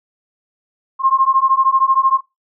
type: beating tone pair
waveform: sine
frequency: 1060 / 1073 Hz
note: C6 / C6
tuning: +22 / +43 cents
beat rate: 13 Hz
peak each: -14 dBFS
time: 0.99-2.21 s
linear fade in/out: 50 ms
effects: noise-tail reverb RT60 0.2 s tail -18 dB re dry